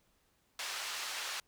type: band-pass noise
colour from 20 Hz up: white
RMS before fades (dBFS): -40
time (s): 0.59-1.4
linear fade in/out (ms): 2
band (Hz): 790 to 5100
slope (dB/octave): 12
effects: pink hiss -73 dBFS RMS until 1.47 s